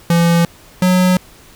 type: tone pair in turn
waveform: square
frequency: 169.7 / 182.93 Hz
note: F3 / F#3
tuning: -49 / -19 cents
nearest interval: minor second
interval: 130 cents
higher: second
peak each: -10 dBFS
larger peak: neither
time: 0.1-0.45 / 0.82-1.17 s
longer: neither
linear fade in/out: 2 ms
effects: pink hiss -43 dBFS RMS until 1.55 s